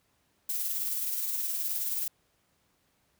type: noise with tremolo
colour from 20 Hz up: violet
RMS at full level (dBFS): -30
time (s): 0.49-2.08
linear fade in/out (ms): 5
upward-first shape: triangle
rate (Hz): 19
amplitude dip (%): 40
effects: pink hiss -71 dBFS RMS until 3.19 s + high-pass 60 Hz 12 dB/octave